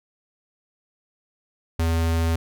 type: tone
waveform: square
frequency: 82.41 Hz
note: E2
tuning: in tune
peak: -20 dBFS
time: 1.79-2.36 s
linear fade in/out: 5 ms
effects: none